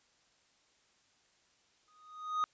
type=tone with exponential growth; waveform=triangle; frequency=1244.5 Hz; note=D#6; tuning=in tune; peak=-25 dBFS; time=1.88-2.44 s; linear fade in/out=0 ms; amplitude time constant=120 ms; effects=white hiss -70 dBFS RMS until 2.53 s + resampled to 16000 Hz